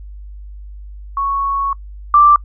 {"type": "tone pair in turn", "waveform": "sine", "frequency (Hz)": [1108.7, 1175], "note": ["C#6", "D6"], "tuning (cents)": [0, 1], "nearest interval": "minor second", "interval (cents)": 101, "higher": "second", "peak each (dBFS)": [-15, -5], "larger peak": "second", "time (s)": [[1.17, 1.73], [2.14, 2.36]], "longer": "first", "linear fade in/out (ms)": 2, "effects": ["noise-tail reverb RT60 0.1 s tail -25 dB re dry", "added 50 Hz sine -30 dBFS peak until 2.44 s"]}